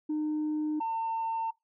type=tone pair in turn; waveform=sine; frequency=305.1 / 903.2 Hz; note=D#4 / A5; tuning=-34 / +45 cents; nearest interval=octave + perfect fifth; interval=1879 cents; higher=second; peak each=-26 / -27 dBFS; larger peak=first; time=0.09-0.8 / 0.8-1.51 s; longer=neither; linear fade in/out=10 ms; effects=noise-tail reverb RT60 0.2 s tail -24 dB re dry + tanh soft clip ceiling -26 dBFS